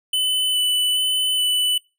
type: tone with vibrato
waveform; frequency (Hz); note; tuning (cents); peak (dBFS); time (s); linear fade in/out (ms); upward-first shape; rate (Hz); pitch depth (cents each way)
square; 3000; F#7; +23; -18; 0.13-1.78; 5; square; 1.2; 9
effects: noise-tail reverb RT60 0.3 s tail -26 dB re dry

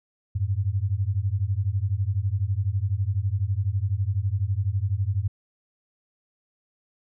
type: beating tone pair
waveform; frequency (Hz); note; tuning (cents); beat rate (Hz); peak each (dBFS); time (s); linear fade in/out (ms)
sine; 92.5 / 104.5; F#2 / G#2; 0 / +11; 12; -25; 0.35-5.28; 10
effects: none

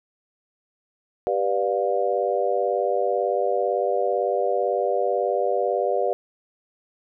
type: chord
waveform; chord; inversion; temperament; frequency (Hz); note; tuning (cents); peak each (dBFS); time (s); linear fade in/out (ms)
sine; G dominant seventh; none; just; 392 / 490 / 588 / 705.6; G4 / B4 / D5 / F5; 0 / -14 / +2 / +18; -26 / -25 / -25 / -26; 1.27-6.13; 0
effects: none

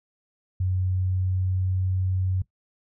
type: tone with pitch glide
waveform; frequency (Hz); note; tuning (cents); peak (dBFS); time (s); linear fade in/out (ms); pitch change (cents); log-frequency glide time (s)
sine; 92.5 to 93.2; F#2 to F#2; 0 to +13; -22; 0.6-2.42; 5; +13; 0.75-1.85
effects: noise-tail reverb RT60 0.1 s tail -17 dB re dry

